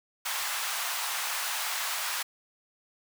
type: high-pass noise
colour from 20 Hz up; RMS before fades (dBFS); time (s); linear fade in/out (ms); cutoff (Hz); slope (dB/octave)
pink; -32; 0.25-2.23; 10; 870; 24
effects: none